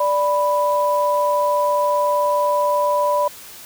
sine tone pair together, 586.6 / 987.8 Hz, D5 / B5, -2 / 0 cents, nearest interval major sixth, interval 902 cents, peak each -18 dBFS, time 0-3.28 s, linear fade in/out 5 ms, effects white hiss -39 dBFS RMS until 3.65 s

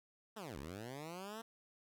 10% pulse linear two-way sweep, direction down then up, 231 to 63.6 to 231 Hz, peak -37 dBFS, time 0.36-1.42 s, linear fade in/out 10 ms, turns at 0.58 s, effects none

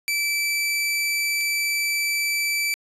sawtooth tone pair in turn, 2321 / 2321 Hz, D7 / D7, -21 / -21 cents, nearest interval unison, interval 0 cents, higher neither, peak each -18 dBFS, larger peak neither, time 0.08-1.41 / 1.41-2.74 s, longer neither, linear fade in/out 0 ms, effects resampled to 32000 Hz

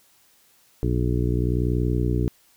harmonic tone, 60.8 Hz, B1, 26 cents flat, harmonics 1 / 2 / 3 / 4 / 5 / 6 / 7, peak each -24 / -24 / -30 / -33 / -29 / -31 / -32 dBFS, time 0.83-2.28 s, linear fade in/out 0 ms, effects white hiss -59 dBFS RMS until 2.56 s

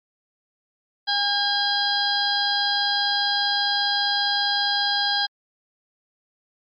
harmonic tone with a mistuned harmonic, 815 Hz, G#5, 33 cents flat, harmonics 1 / 2 / 4 / 5 / 6, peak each -26 / -26 / -26 / -26 / -26 dBFS, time 1.07-5.27 s, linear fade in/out 20 ms, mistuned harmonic 2, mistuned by -18 cents, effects MP3 48 kbps

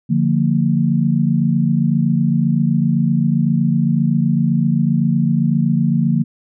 sine chord, Bb major, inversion first, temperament equal with one note detuned, 146.83 / 174.61 / 228.8 Hz, D3 / F3 / Bb3, 0 / 0 / -32 cents, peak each -17 dBFS, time 0.09-6.24 s, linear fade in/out 20 ms, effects none

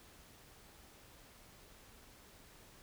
silence, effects pink hiss -60 dBFS RMS until 2.82 s

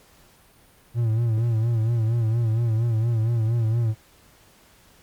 triangle tone with vibrato, 114.1 Hz, A#2, 37 cents flat, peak -17 dBFS, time 0.94-3.95 s, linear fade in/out 50 ms, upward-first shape sine, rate 4.3 Hz, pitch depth 76 cents each way, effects pink hiss -55 dBFS RMS until 5.02 s + Opus 48 kbps

